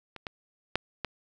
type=clicks; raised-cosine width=0.3 ms; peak=-25 / -19 / -9 / -15 dBFS; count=4; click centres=0.163 / 0.268 / 0.756 / 1.047 s; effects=none